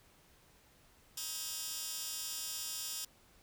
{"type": "tone with high-pass filter", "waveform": "15% pulse", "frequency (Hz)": 316.6, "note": "D#4", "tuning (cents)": 30, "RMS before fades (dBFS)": -41, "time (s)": [1.17, 3.05], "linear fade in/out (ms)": 5, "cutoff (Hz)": 5400, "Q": 0.92, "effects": ["pink hiss -65 dBFS RMS until 3.42 s"]}